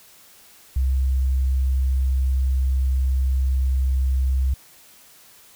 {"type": "tone", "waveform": "sine", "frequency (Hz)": 65.6, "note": "C2", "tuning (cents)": 5, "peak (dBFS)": -17, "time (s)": [0.76, 4.54], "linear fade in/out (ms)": 5, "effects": ["white hiss -50 dBFS RMS until 5.55 s"]}